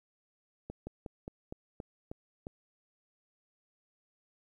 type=slowing click train; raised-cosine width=2 ms; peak=-27 dBFS; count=8; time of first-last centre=0.7-2.469 s; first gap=170 ms; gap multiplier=1.13; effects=11-bit